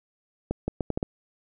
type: accelerating click train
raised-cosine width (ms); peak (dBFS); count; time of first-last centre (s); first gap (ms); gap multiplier
2; -13; 6; 0.51-1.029; 170; 0.75
effects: none